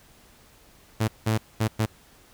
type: tone bursts at uneven times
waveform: sawtooth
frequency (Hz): 110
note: A2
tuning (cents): 0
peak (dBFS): -17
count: 4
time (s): 1-1.08 / 1.26-1.38 / 1.6-1.68 / 1.79-1.86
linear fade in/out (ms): 10
effects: pink hiss -55 dBFS RMS until 2.33 s